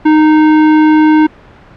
sine tone with hard clipping, 308.9 Hz, D#4, 12 cents flat, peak -6 dBFS, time 0.05-1.27 s, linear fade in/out 10 ms, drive 18 dB, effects pink hiss -38 dBFS RMS until 1.76 s + low-pass 2000 Hz 12 dB/octave

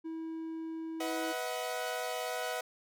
triangle tone, 323.9 Hz, E4, 30 cents flat, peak -35 dBFS, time 0.04-1.33 s, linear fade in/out 20 ms
sawtooth chord, B major, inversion none, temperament equal with one note detuned, 493.9 / 636.8 / 740 Hz, B4 / D#5 / F#5, 0 / +40 / 0 cents, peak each -35 dBFS, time 1-2.61 s, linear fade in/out 5 ms
effects none

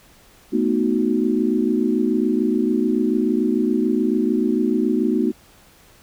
sine chord, B dominant seventh, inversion third, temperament equal, 220 / 246.9 / 311.1 / 370 Hz, A3 / B3 / D#4 / F#4, 0 / 0 / 0 / 0 cents, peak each -22 / -21 / -22 / -23 dBFS, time 0.52-5.32 s, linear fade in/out 20 ms, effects pink hiss -51 dBFS RMS until 6.02 s

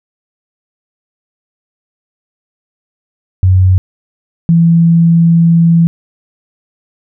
sine tone pair in turn, 93 / 167.34 Hz, F#2 / E3, +9 / +26 cents, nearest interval minor seventh, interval 1017 cents, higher second, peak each -4 dBFS, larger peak neither, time 3.43-3.78 / 4.49-5.87 s, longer second, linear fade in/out 0 ms, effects none

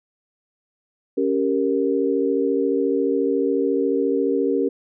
sine chord, G diminished, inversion second, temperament equal, 277.2 / 392 / 466.2 Hz, Db4 / G4 / Bb4, 0 / 0 / 0 cents, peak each -22 dBFS, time 1.17-4.69 s, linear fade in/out 10 ms, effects none

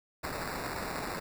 white noise with sample-and-hold, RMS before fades -37 dBFS, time 0.23-1.2 s, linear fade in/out 10 ms, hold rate 3150 Hz, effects none

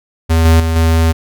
square tone with level steps, 81.6 Hz, E2, 17 cents flat, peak -9 / -6 / -13 / -9 dBFS, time 0.29-1.13 s, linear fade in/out 20 ms, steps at 0.45 / 0.6 / 0.76 s, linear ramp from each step 2 ms, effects none

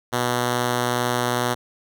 5% pulse tone, 122.3 Hz, B2, 16 cents flat, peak -9 dBFS, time 0.12-1.55 s, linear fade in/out 20 ms, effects none

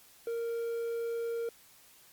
triangle tone with quantisation, 464.4 Hz, A#4, 7 cents flat, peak -30 dBFS, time 0.27-1.49 s, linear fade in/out 2 ms, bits 10, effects white hiss -59 dBFS RMS until 2.12 s + Opus 48 kbps

